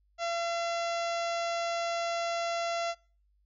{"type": "harmonic tone", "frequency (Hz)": 680, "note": "F5", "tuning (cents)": -46, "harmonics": [1, 2, 3, 4, 5, 6, 7, 8, 9, 10], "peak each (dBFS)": [-31, -37, -41, -43, -45, -47, -48, -49, -50, -51], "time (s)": [0.18, 2.95], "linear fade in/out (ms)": 50, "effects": ["noise-tail reverb RT60 0.4 s tail -25 dB re dry", "added 50 Hz sine -66 dBFS peak until 3.45 s"]}